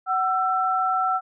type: tone pair together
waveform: sine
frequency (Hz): 750 / 1336.3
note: F#5 / E6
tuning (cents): +23 / +23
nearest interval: minor seventh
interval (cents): 1000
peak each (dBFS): -23 / -22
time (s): 0.06-1.21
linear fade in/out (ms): 50
effects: none